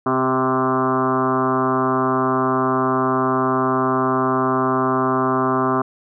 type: tone with frequency modulation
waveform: sine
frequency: 520 Hz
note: C5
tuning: 11 cents flat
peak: -15 dBFS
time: 0.06-5.82 s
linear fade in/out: 5 ms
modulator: 130 Hz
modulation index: 5.9
effects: none